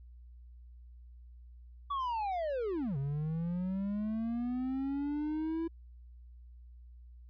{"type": "linear two-way sweep", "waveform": "triangle", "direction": "down then up", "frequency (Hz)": [1149, 134.4, 332.9], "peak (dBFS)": -30, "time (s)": [1.9, 5.68], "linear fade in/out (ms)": 10, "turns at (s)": 2.97, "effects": ["added 60 Hz sine -50 dBFS peak until 7.29 s", "resampled to 11025 Hz"]}